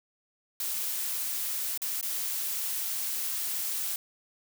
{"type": "noise with dropouts", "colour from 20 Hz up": "blue", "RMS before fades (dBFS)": -32, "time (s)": [0.6, 3.96], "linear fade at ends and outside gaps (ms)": 2, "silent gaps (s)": [[1.776, 1.818], [2.012, 2.027]], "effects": []}